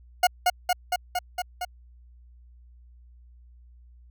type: tone with echo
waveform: 40% pulse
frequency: 720 Hz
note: F#5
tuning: 47 cents flat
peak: -15 dBFS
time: 0.23-0.27 s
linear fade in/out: 5 ms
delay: 230 ms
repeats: 6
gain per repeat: -2 dB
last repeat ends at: 1.65 s
effects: added 60 Hz sine -49 dBFS peak until 4.1 s